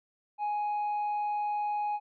sine tone with tanh clipping, 833 Hz, G#5, 5 cents sharp, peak -29 dBFS, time 0.38-2 s, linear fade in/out 50 ms, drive 2 dB, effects none

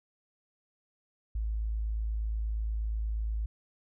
sine tone, 54.2 Hz, A1, 25 cents flat, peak -29 dBFS, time 1.35-3.46 s, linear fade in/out 5 ms, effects none

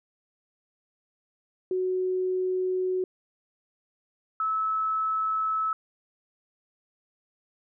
sine tone pair in turn, 370 / 1300.8 Hz, F#4 / E6, 0 / -23 cents, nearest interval octave + minor seventh, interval 2177 cents, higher second, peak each -24 dBFS, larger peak neither, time 1.71-3.04 / 4.4-5.73 s, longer neither, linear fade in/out 2 ms, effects none

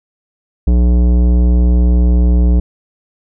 sine tone with tanh clipping, 60.2 Hz, B1, 44 cents flat, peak -9 dBFS, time 0.67-2.6 s, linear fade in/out 5 ms, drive 15 dB, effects none

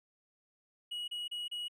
triangle tone bursts, 2909 Hz, F#7, 30 cents flat, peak -35 dBFS, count 4, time 0.91-1.683 s, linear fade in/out 10 ms, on 170 ms, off 31 ms, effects none

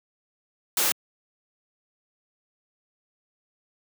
white noise, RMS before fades -23 dBFS, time 0.77-0.92 s, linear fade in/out 2 ms, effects high-pass 200 Hz 12 dB/octave

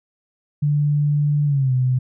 sine tone with pitch glide, 146.83 to 127.82 Hz, D3 to C3, 0 to -40 cents, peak -15 dBFS, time 0.62-1.99 s, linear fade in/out 10 ms, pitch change -240 cents, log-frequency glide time 1.46-1.73 s, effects none

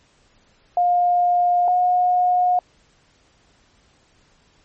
sine tone pair in turn, 709 / 721.4 Hz, F5 / F#5, +26 / -44 cents, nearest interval unison, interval 30 cents, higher second, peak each -14 dBFS, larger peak neither, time 0.77-1.68 / 1.68-2.59 s, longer neither, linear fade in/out 2 ms, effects pink hiss -58 dBFS RMS until 4.64 s + MP3 32 kbps

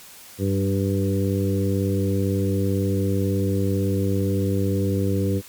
harmonic tone with a mistuned harmonic, 98 Hz, G2, in tune, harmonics 1 / 2 / 3 / 4 / 5, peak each -22 / -25 / -27 / -28 / -29 dBFS, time 0.38-5.42 s, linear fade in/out 50 ms, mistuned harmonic 2, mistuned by -19 cents, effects white hiss -44 dBFS RMS until 5.48 s + MP3 96 kbps

